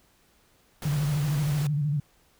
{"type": "noise", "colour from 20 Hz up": "pink", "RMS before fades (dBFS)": -38, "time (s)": [0.82, 1.67], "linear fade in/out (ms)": 2}
{"type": "tone with vibrato", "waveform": "sine", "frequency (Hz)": 146.83, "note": "D3", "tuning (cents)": 0, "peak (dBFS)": -23, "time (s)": [0.85, 2], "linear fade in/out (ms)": 5, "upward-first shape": "square", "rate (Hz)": 13, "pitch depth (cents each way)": 66}
{"effects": ["pink hiss -63 dBFS RMS until 2.39 s"]}